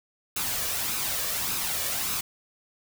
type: noise with flanger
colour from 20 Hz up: white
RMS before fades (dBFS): -29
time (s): 0.36-2.21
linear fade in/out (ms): 5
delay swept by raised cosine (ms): 0.77 to 1.75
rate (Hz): 1.7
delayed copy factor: +0.5
effects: none